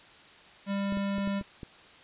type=tone; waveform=square; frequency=198.7 Hz; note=G3; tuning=24 cents sharp; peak=-29 dBFS; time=0.66-1.43 s; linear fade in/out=50 ms
type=clicks; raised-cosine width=3 ms; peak=-27 dBFS; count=6; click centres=0.924 / 0.972 / 1.182 / 1.275 / 1.412 / 1.632 s
effects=white hiss -53 dBFS RMS until 2.03 s + resampled to 8000 Hz